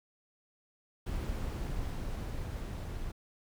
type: noise with level ramp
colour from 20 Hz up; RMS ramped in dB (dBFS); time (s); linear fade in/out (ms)
brown; -35 to -39; 1.06-3.12; 10
effects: none